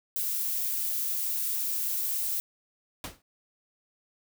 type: noise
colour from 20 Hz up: violet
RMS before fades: -30 dBFS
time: 0.16-2.4 s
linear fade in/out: 0 ms
type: noise with exponential decay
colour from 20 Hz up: pink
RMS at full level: -32 dBFS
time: 3.04-3.22 s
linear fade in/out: 2 ms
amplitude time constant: 37 ms
effects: none